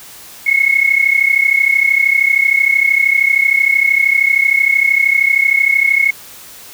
sine tone pair together, 2167 / 2200 Hz, C#7 / C#7, -40 / -14 cents, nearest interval unison, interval 26 cents, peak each -12 dBFS, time 0.46-6.11 s, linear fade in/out 10 ms, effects white hiss -36 dBFS RMS until 6.73 s

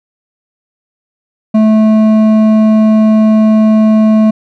sine tone with hard clipping, 217.4 Hz, A3, 21 cents flat, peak -6 dBFS, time 1.54-4.31 s, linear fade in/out 10 ms, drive 8 dB, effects none

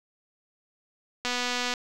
click train, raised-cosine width 0.2 ms, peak -12 dBFS, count 121, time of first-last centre 1.25-1.738 s, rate 246 Hz, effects 8-bit

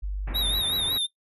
sine tone, 49 Hz, G1, in tune, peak -27 dBFS, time 0.02-0.61 s, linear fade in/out 20 ms
pink low-pass noise, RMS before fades -38 dBFS, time 0.27-0.98 s, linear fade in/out 5 ms, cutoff 2500 Hz, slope 48 dB/octave
square tone with vibrato, 3729 Hz, A#7, in tune, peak -24 dBFS, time 0.34-1.07 s, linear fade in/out 20 ms, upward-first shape triangle, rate 5.4 Hz, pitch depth 98 cents each way
effects noise-tail reverb RT60 0.1 s tail -18 dB re dry + resampled to 32000 Hz

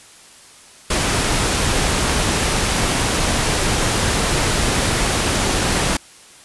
pink noise, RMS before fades -18 dBFS, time 0.9-5.97 s, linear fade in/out 5 ms, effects white hiss -44 dBFS RMS until 6.44 s + resampled to 24000 Hz

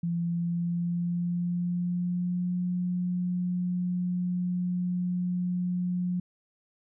sine tone with pitch glide, 170.5 to 179.08 Hz, F3 to F3, -41 to +44 cents, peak -26 dBFS, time 0.03-6.2 s, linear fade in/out 5 ms, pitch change +85 cents, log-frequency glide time 0.22-2.56 s, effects none

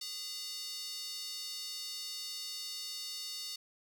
square tone with high-pass filter, 408.3 Hz, G#4, 29 cents flat, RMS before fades -42 dBFS, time 0.01-3.56 s, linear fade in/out 5 ms, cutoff 4400 Hz, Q 3.2, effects none

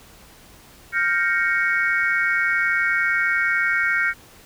sine chord, G half-diminished seventh, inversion third, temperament equal, 1396.9 / 1568 / 1864.7 / 2217 Hz, F6 / G6 / Bb6 / Db7, 0 / 0 / 0 / 0 cents, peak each -23 dBFS, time 0.92-4.14 s, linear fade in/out 50 ms, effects tanh soft clip ceiling -7 dBFS + pink hiss -48 dBFS RMS until 4.45 s

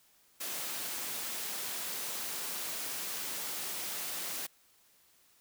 white high-pass noise, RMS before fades -38 dBFS, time 0.4-4.47 s, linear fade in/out 10 ms, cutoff 170 Hz, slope 12 dB/octave, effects white hiss -66 dBFS RMS until 5.4 s

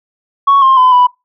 sine tone with pitch steps, 1111 / 1061 / 1015 / 990 Hz, C#6 / C6 / B5 / B5, +4 / +24 / +47 / +4 cents, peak -3 dBFS, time 0.47-1.07 s, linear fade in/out 10 ms, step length 150 ms, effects noise-tail reverb RT60 0.2 s tail -23 dB re dry + tanh soft clip ceiling -2 dBFS

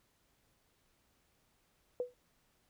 sine tone with exponential decay, 493.9 Hz, B4, in tune, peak -29 dBFS, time 2-2.14 s, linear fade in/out 1 ms, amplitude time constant 30 ms, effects pink hiss -74 dBFS RMS until 2.69 s

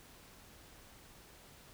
silence, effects pink hiss -58 dBFS RMS until 1.73 s

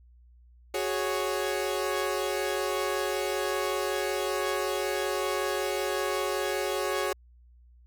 sawtooth chord, F# suspended second, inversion none, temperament equal, 370 / 415.3 / 554.4 Hz, F#4 / G#4 / C#5, 0 / 0 / 0 cents, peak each -28 dBFS, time 0.74-7.13 s, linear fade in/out 5 ms, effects added 60 Hz sine -53 dBFS peak until 7.86 s

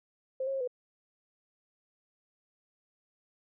sine tone with pitch steps, 524 / 542 / 537 / 497.3 Hz, C5 / C#5 / C5 / B4, +2 / -39 / +45 / +12 cents, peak -30 dBFS, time 0.4-0.676 s, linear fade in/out 5 ms, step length 69 ms, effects none

